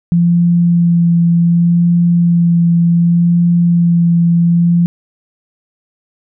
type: tone with vibrato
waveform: sine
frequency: 171.2 Hz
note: F3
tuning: 34 cents flat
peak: -7 dBFS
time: 0.12-4.86 s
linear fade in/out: 0 ms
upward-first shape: sine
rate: 0.67 Hz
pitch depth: 13 cents each way
effects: none